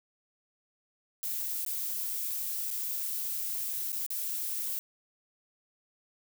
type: noise with dropouts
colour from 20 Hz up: violet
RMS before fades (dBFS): -34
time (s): 1.23-4.79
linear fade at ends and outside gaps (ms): 0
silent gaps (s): 1.65-1.663 / 2.704-2.711 / 3.92-3.928 / 4.064-4.104
effects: none